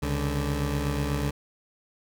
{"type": "tone pair together", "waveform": "20% pulse", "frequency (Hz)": [68.45, 144.9], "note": ["C#2", "D3"], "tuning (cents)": [-21, -23], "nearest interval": "octave + minor second", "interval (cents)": 1298, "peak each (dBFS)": [-23, -24], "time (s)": [0.02, 1.31], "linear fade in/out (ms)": 10, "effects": []}